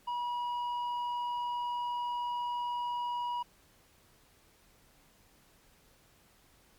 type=tone with tanh clipping; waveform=triangle; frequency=967 Hz; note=B5; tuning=37 cents flat; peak=-33 dBFS; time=0.07-3.43 s; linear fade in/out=10 ms; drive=10 dB; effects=pink hiss -64 dBFS RMS until 6.78 s + MP3 96 kbps